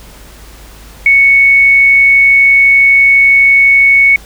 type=tone; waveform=sine; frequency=2217 Hz; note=C#7; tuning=in tune; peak=-3 dBFS; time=1.06-4.16 s; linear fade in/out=2 ms; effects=added 52 Hz sine -34 dBFS peak until 4.25 s + pink hiss -37 dBFS RMS until 4.25 s